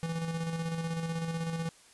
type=tone with tremolo; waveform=square; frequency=164.81 Hz; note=E3; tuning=in tune; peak=-31 dBFS; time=0.03-1.69 s; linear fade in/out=0 ms; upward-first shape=square; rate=16 Hz; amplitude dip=40%; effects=white hiss -58 dBFS RMS until 1.93 s + resampled to 24000 Hz